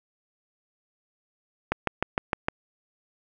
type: click train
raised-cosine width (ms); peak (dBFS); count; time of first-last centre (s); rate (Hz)
0.5; -8; 6; 1.72-2.485; 6.54
effects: none